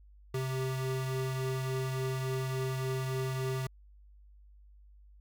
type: tone pair together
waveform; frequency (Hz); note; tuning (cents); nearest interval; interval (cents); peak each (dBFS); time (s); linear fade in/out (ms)
square; 131.5 / 391; C3 / G4; +9 / -4; octave + perfect fifth; 1887; -33 / -39; 0.34-3.67; 5
effects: added 50 Hz sine -54 dBFS peak until 5.2 s